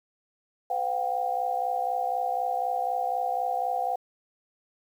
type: tone cluster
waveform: sine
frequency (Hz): 507 / 718 / 782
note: B4 / F5 / G5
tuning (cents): +45 / +48 / -4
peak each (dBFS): -34 / -28 / -29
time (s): 0.7-3.96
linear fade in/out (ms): 5
effects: 9-bit